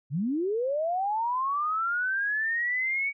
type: linear sweep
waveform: sine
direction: up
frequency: 123.47 to 2262 Hz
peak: -25 dBFS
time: 0.1-3.13 s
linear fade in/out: 50 ms
effects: none